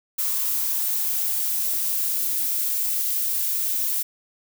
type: noise with high-pass filter sweep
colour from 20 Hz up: violet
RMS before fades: -24 dBFS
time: 0.18-4.03 s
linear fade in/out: 10 ms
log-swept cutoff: 1100 to 230 Hz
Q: 4.2
effects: none